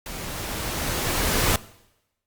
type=noise with level ramp; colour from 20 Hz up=pink; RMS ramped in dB=-35 to -20 dBFS; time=0.06-1.56 s; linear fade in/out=2 ms; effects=noise-tail reverb RT60 0.9 s tail -20 dB re dry + Opus 48 kbps